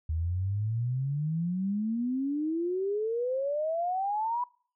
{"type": "exponential sweep", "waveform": "sine", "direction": "up", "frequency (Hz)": [77.4, 992], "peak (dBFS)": -27, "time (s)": [0.09, 4.44], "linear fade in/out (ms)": 5, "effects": ["noise-tail reverb RT60 0.5 s tail -25 dB re dry"]}